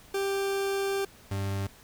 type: tone pair in turn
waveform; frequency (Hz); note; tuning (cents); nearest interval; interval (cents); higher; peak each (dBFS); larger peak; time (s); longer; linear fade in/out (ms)
40% pulse; 393.4 / 98.35; G4 / G2; +6 / +6; 2 octaves; 2400; first; -26 / -28; first; 0.14-1.05 / 1.31-1.67; first; 5
effects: pink hiss -54 dBFS RMS until 1.83 s